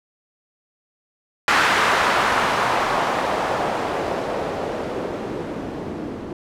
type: noise with low-pass filter sweep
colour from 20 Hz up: blue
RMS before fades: -22 dBFS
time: 1.48-6.33 s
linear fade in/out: 2 ms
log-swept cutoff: 1500 to 280 Hz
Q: 1.2
effects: none